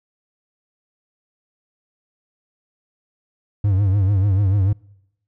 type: tone with vibrato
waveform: triangle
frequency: 98.3 Hz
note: G2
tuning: 5 cents sharp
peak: -12 dBFS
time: 3.64-4.73 s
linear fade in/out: 5 ms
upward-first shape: triangle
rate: 6.8 Hz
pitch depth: 120 cents each way
effects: noise-tail reverb RT60 0.9 s tail -26 dB re dry